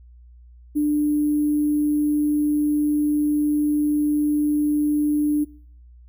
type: tone with sample-and-hold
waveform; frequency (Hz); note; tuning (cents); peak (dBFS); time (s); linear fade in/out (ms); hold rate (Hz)
sine; 296.9; D4; +19; -17; 0.75-5.45; 20; 11025
effects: noise-tail reverb RT60 0.6 s tail -25 dB re dry + added 60 Hz sine -44 dBFS peak until 6.08 s